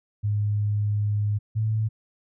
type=tone pair in turn; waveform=sine; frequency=104 / 109.34 Hz; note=G#2 / A2; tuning=+3 / -10 cents; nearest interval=minor second; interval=87 cents; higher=second; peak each=-21 dBFS; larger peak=neither; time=0.23-1.39 / 1.55-1.89 s; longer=first; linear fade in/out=20 ms; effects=none